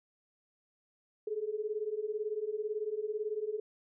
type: beating tone pair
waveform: sine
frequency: 415.3 / 433.3 Hz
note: G#4 / A4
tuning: 0 / -27 cents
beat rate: 18 Hz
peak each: -37 / -35 dBFS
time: 1.27-3.6 s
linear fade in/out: 5 ms
effects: none